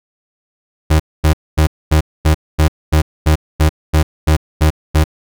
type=tone bursts; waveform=35% pulse; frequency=77.78 Hz; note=D#2; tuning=in tune; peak=-6 dBFS; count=13; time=0.9-5.041 s; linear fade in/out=10 ms; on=97 ms; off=240 ms; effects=none